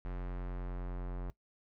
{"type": "tone with low-pass filter sweep", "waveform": "square", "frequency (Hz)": 44.95, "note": "F#1", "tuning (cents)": -49, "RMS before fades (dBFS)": -39, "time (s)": [0.05, 1.3], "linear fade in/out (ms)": 0, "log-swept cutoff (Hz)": [1800, 1200], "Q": 0.89, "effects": ["noise-tail reverb RT60 0.1 s tail -19 dB re dry"]}